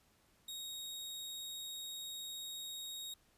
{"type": "tone", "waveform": "sawtooth", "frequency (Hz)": 3761, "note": "A#7", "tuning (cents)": 15, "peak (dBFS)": -40, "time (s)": [0.48, 3.14], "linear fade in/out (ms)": 5, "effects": ["pink hiss -71 dBFS RMS until 3.37 s", "resampled to 32000 Hz"]}